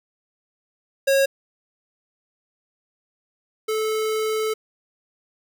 square tone pair in turn, 546 / 435.4 Hz, C#5 / A4, -26 / -18 cents, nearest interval major third, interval 392 cents, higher first, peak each -16 / -22 dBFS, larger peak first, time 1.07-1.26 / 3.68-4.54 s, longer second, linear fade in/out 10 ms, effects none

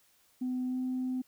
sine tone with pitch glide, 253.1 to 255.7 Hz, B3 to C4, +43 to -40 cents, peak -29 dBFS, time 0.41-1.22 s, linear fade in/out 10 ms, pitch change +17 cents, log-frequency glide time 0.66-0.78 s, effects tanh soft clip ceiling -27 dBFS + white hiss -67 dBFS RMS until 1.27 s

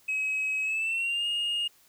sine tone with pitch glide, 2550 to 2846 Hz, D#7 to F7, +42 to +32 cents, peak -24 dBFS, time 0.08-1.68 s, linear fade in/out 10 ms, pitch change +190 cents, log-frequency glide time 0.62-1.26 s, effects tanh soft clip ceiling -25 dBFS + white hiss -61 dBFS RMS until 1.88 s

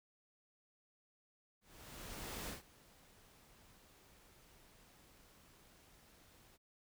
pink noise with ADSR envelope, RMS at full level -44 dBFS, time 1.61-6.58 s, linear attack 870 ms, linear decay 140 ms, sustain -21 dB, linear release 34 ms, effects none

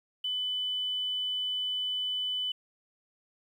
sine tone, 3000 Hz, F#7, 23 cents sharp, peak -29 dBFS, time 0.24-2.52 s, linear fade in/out 5 ms, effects 10-bit

